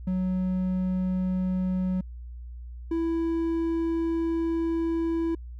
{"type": "tone pair in turn", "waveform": "triangle", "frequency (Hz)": [185, 330.4], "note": ["F#3", "E4"], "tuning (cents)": [0, 4], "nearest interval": "minor seventh", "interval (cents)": 1004, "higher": "second", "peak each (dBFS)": -22, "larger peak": "neither", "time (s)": [[0.07, 2.01], [2.91, 5.35]], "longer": "second", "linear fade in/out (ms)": 5, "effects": ["added 60 Hz sine -37 dBFS peak until 5.59 s"]}